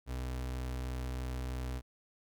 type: tone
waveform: 35% pulse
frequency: 63.1 Hz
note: B1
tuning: 38 cents sharp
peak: -34 dBFS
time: 0.06-1.82 s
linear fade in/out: 50 ms
effects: none